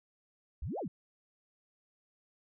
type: exponential two-way sweep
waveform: sine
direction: up then down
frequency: 51.9 to 845 to 135.3 Hz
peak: -35 dBFS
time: 0.62-0.88 s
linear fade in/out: 5 ms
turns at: 0.79 s
effects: none